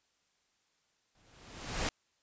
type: noise with exponential growth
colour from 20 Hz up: pink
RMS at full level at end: -30 dBFS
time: 1.15-1.89 s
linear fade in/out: 2 ms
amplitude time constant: 160 ms
effects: white hiss -75 dBFS RMS until 2.22 s + resampled to 16000 Hz